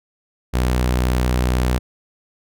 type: tone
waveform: sawtooth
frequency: 62.1 Hz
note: B1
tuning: 10 cents sharp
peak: -12 dBFS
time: 0.53-1.79 s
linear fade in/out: 20 ms
effects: none